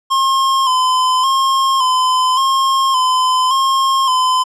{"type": "tone with vibrato", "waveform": "square", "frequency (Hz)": 1046, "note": "C6", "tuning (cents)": -1, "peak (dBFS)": -12, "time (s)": [0.1, 4.44], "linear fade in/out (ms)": 20, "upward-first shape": "square", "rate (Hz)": 0.88, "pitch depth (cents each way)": 41, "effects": ["low-pass 8000 Hz 12 dB/octave"]}